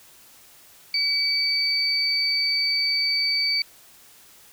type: tone pair together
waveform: sine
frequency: 2283 / 4575 Hz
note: D7 / D8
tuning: -50 / -46 cents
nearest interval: octave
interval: 1204 cents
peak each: -26 / -21 dBFS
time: 0.94-3.62 s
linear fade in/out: 2 ms
effects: white hiss -51 dBFS RMS until 4.52 s